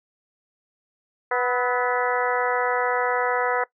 harmonic tone with a mistuned harmonic, 246.9 Hz, B3, in tune, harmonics 2 / 3 / 4 / 5 / 6 / 7 / 8, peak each -25 / -27 / -28 / -29 / -30 / -30 / -31 dBFS, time 1.31-3.64 s, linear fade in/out 5 ms, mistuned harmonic 5, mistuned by +56 cents, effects noise-tail reverb RT60 0.1 s tail -20 dB re dry

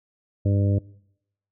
harmonic tone, 100 Hz, G2, 35 cents sharp, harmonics 1 / 2 / 3 / 4 / 5 / 6, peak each -18 / -29 / -29 / -36 / -34 / -35 dBFS, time 0.45-0.79 s, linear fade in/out 10 ms, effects noise-tail reverb RT60 0.8 s tail -24 dB re dry

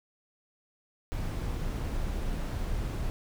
brown noise, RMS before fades -32 dBFS, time 1.12-3.1 s, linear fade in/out 0 ms, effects none

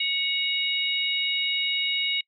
sine tone cluster, 2216 / 2879 / 3784 Hz, C#7 / F#7 / A#7, -1 / -48 / +25 cents, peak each -28 / -27 / -28 dBFS, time 0-2.21 s, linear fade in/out 5 ms, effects noise-tail reverb RT60 0.1 s tail -26 dB re dry

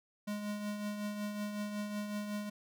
square tone with tremolo, 207.7 Hz, G#3, in tune, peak -35 dBFS, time 0.27-2.5 s, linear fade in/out 10 ms, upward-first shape triangle, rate 5.4 Hz, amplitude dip 50%, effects none

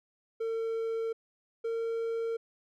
triangle tone pair in turn, 452.5 / 457.2 Hz, A4 / A#4, +48 / -34 cents, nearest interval unison, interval 18 cents, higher second, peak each -28 dBFS, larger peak neither, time 0.4-1.13 / 1.64-2.37 s, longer neither, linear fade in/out 10 ms, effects none

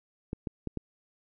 clicks, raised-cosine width 3 ms, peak -20 dBFS, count 4, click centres 0.331 / 0.472 / 0.673 / 0.773 s, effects none

